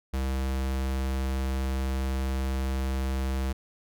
square tone, 66.1 Hz, C2, 18 cents sharp, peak -27 dBFS, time 0.13-3.53 s, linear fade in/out 10 ms, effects none

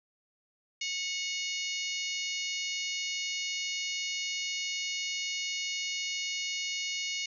harmonic tone with a mistuned harmonic, 734 Hz, F#5, 14 cents flat, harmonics 3 / 4 / 5 / 6 / 7 / 8 / 9, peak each -37 / -37 / -43 / -41 / -42 / -44 / -41 dBFS, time 0.81-7.26 s, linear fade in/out 5 ms, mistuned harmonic 4, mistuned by -35 cents, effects none

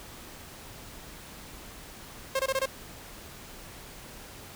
sawtooth tone bursts, 534 Hz, C5, 35 cents sharp, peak -21 dBFS, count 5, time 2.35-2.658 s, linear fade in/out 5 ms, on 44 ms, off 22 ms, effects pink hiss -46 dBFS RMS until 4.55 s

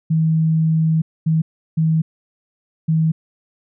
sine tone bursts at uneven times, 160 Hz, D#3, 49 cents sharp, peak -13 dBFS, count 4, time 0.1-1.02 / 1.26-1.42 / 1.77-2.02 / 2.88-3.12 s, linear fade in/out 10 ms, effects none

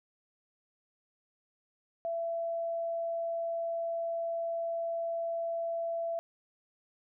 sine tone, 670 Hz, E5, 28 cents sharp, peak -31 dBFS, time 2.05-6.19 s, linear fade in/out 0 ms, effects none

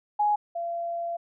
sine tone pair in turn, 834 / 682.9 Hz, G#5 / F5, +7 / -39 cents, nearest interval minor third, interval 346 cents, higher first, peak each -20 / -28 dBFS, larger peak first, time 0.19-0.36 / 0.55-1.17 s, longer second, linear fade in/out 10 ms, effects none

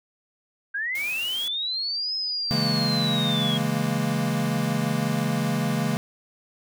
sine linear two-way sweep, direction up then down, 1574 to 5140 to 3260 Hz, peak -25 dBFS, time 0.74-3.58 s, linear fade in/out 10 ms, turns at 2.15 s
white noise, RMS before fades -39 dBFS, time 0.95-1.48 s, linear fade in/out 2 ms
square chord, A# half-diminished seventh, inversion first, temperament equal, 138.59 / 164.81 / 207.7 / 233.1 Hz, C#3 / E3 / G#3 / A#3, 0 / 0 / 0 / 0 cents, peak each -29 dBFS, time 2.51-5.97 s, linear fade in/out 0 ms
effects none

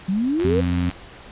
sine exponential sweep, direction up, 179.7 to 507 Hz, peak -18 dBFS, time 0.08-0.61 s, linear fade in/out 10 ms
click train, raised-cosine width 0.3 ms, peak -17 dBFS, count 49, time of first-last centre 0.4-0.913 s, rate 93.6 Hz
harmonic tone, 87.31 Hz, F2, in tune, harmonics 1 / 2 / 3, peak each -22 / -24 / -23 dBFS, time 0.44-0.9 s, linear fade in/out 5 ms
effects pink hiss -42 dBFS RMS until 1.31 s + resampled to 8000 Hz

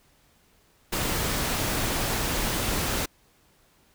pink noise, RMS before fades -27 dBFS, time 0.92-3.06 s, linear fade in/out 10 ms, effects pink hiss -62 dBFS RMS until 3.94 s

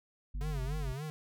harmonic tone, 49 Hz, G1, in tune, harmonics 1 / 3 / 5, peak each -34 / -49 / -54 dBFS, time 0.34-0.93 s, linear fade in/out 10 ms
square tone with vibrato, 141.2 Hz, C#3, 32 cents sharp, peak -38 dBFS, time 0.41-1.1 s, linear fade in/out 0 ms, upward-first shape sine, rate 3.5 Hz, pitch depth 170 cents each way
effects none

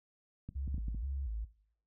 clicks, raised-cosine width 5 ms, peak -30 dBFS, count 6, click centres 0.49 / 0.678 / 0.744 / 0.781 / 0.883 / 0.947 s
sine tone with vibrato, 60.7 Hz, B1, 29 cents flat, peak -35 dBFS, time 0.55-1.45 s, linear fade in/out 10 ms, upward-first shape square, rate 2.1 Hz, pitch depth 200 cents each way
effects noise-tail reverb RT60 0.6 s tail -18 dB re dry

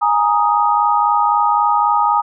sine chord, Ab suspended second, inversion none, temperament just, 830.6 / 934.4 / 1245.9 Hz, Ab5 / Bb5 / Eb6, 0 / +4 / +2 cents, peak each -16 dBFS, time 0.01-2.22 s, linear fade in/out 20 ms, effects none

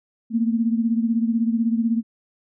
sine beating tone pair, 226.2 / 242.2 Hz, A3 / B3, +48 / -34 cents, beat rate 16 Hz, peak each -19 / -24 dBFS, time 0.3-2.03 s, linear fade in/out 50 ms, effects none

